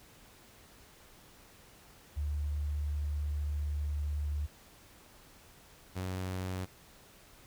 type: tone pair in turn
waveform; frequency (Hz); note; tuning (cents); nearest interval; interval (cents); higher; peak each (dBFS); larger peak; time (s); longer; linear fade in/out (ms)
sine / sawtooth; 73.7 / 92.86; D2 / F#2; +7 / +7; major third; 400; second; -31 / -31; neither; 2.16-4.47 / 5.95-6.66; first; 20
effects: pink hiss -58 dBFS RMS until 7.46 s